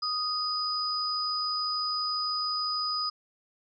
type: tone pair together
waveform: sine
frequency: 1246 / 4973 Hz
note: D#6 / D#8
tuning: +2 / -2 cents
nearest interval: 2 octaves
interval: 2396 cents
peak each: -32 / -29 dBFS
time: 0.02-3.1 s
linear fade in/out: 10 ms
effects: none